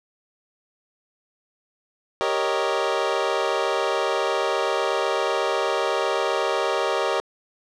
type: chord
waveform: 25% pulse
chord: Eb dominant seventh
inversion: first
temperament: equal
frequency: 392 / 466.2 / 554.4 / 622.3 Hz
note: G4 / Bb4 / Db5 / Eb5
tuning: 0 / 0 / 0 / 0 cents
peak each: -23 dBFS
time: 2.21-7.2 s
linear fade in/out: 0 ms
effects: low-pass 5000 Hz 12 dB/octave